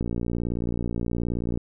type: click train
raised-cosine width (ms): 3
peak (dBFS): -15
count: 93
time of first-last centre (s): 0.01-1.575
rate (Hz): 58.8
effects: none